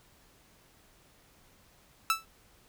sawtooth tone with exponential decay, 1318.5 Hz, E6, in tune, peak -17 dBFS, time 2.1-2.25 s, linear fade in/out 1 ms, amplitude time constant 31 ms, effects pink hiss -62 dBFS RMS until 2.68 s

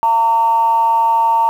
sine tone with amplitude modulation, 913 Hz, A#5, 36 cents flat, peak -7 dBFS, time 0.03-1.49 s, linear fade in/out 0 ms, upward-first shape sine, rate 231 Hz, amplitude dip 55%, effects tanh soft clip ceiling -3 dBFS + 7-bit

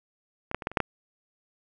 clicks, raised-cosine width 0.5 ms, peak -19 / -10 / -22 / -11 / -25 / -6 / -9 dBFS, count 7, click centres 0.514 / 0.546 / 0.622 / 0.671 / 0.716 / 0.772 / 0.803 s, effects none

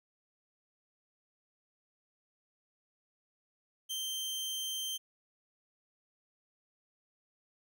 sawtooth tone, 3136 Hz, G7, in tune, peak -32 dBFS, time 3.89-4.98 s, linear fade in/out 20 ms, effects none

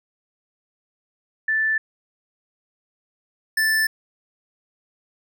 sine / square tone pair in turn, 1760 / 1760 Hz, A6 / A6, 0 / 0 cents, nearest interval unison, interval 0 cents, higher neither, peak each -18 dBFS, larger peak neither, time 1.48-1.78 / 3.57-3.87 s, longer neither, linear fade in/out 5 ms, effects none

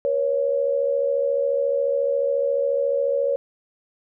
sine tone pair together, 480.9 / 555.1 Hz, B4 / C#5, -46 / +2 cents, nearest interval major second, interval 248 cents, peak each -24 / -20 dBFS, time 0.05-3.36 s, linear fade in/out 0 ms, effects none

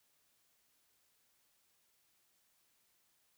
silence, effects white hiss -75 dBFS RMS until 3.37 s

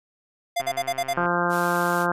square tone bursts, 695 Hz, F5, 9 cents flat, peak -22 dBFS, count 6, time 0.56-1.137 s, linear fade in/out 10 ms, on 57 ms, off 47 ms
click train, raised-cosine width 0.5 ms, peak -22 dBFS, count 88, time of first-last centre 0.6-1.259 s, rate 132 Hz
harmonic tone, 174.61 Hz, F3, in tune, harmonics 1 / 2 / 3 / 4 / 5 / 6 / 7 / 8 / 9, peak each -29 / -29 / -29 / -29 / -29 / -29 / -29 / -29 / -29 dBFS, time 1.17-2.12 s, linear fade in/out 2 ms
white high-pass noise, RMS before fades -38 dBFS, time 1.49-2.07 s, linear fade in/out 50 ms, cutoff 1900 Hz, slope 96 dB/octave
effects resampled to 32000 Hz

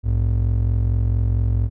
triangle ring-modulated tone, 82.41 Hz, E2, in tune, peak -11 dBFS, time 0.03-1.7 s, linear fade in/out 50 ms, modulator 22.2 Hz, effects none

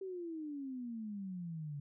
sine exponential sweep, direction down, 390 to 140.9 Hz, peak -40 dBFS, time 0.01-1.8 s, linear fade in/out 5 ms, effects none

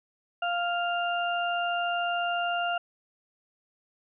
harmonic tone, 698.5 Hz, F5, in tune, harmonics 1 / 2 / 4, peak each -28 / -31 / -34 dBFS, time 0.42-2.78 s, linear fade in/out 5 ms, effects none

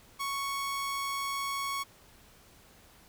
sawtooth tone, 1108.7 Hz, C#6, in tune, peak -28 dBFS, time 0.19-1.84 s, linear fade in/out 20 ms, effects pink hiss -58 dBFS RMS until 3.08 s

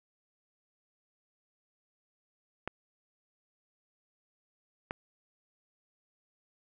clicks, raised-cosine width 0.5 ms, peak -19 dBFS, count 2, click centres 2.676 / 4.909 s, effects none

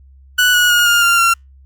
30% pulse tone with pitch steps, 1480 / 1457.1 / 1434.5 / 1412.3 / 1390.5 / 1369 Hz, F#6 / F#6 / F6 / F6 / F6 / F6, 0 / -27 / +46 / +19 / -8 / -35 cents, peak -7 dBFS, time 0.38-1.34 s, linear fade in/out 10 ms, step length 160 ms, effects added 67 Hz sine -41 dBFS peak until 1.65 s + Opus 48 kbps

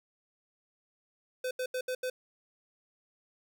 square tone bursts at uneven times, 508 Hz, B4, 49 cents sharp, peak -32 dBFS, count 5, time 1.44-1.51 / 1.59-1.66 / 1.74-1.81 / 1.88-1.95 / 2.03-2.1 s, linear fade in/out 5 ms, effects none

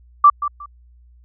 sine tone with echo, 1169 Hz, D6, 8 cents flat, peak -5 dBFS, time 0.24-0.3 s, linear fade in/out 5 ms, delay 180 ms, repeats 2, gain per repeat -13 dB, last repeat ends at 0.66 s, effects added 60 Hz sine -46 dBFS peak until 1.24 s

